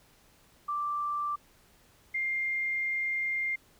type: tone pair in turn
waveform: sine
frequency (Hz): 1174.7 / 2110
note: D6 / C7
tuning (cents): 0 / +14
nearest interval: minor seventh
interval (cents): 1014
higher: second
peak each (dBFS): -29 / -28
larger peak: second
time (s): 0.68-1.36 / 2.14-3.56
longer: second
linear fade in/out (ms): 10
effects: pink hiss -62 dBFS RMS until 3.79 s